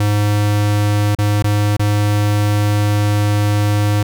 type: tone with dropouts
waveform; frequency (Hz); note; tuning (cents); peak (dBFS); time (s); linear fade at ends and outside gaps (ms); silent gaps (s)
square; 103.83; G#2; 0; -13; 0-4.03; 5; 1.151-1.186 / 1.425-1.441 / 1.768-1.794
effects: none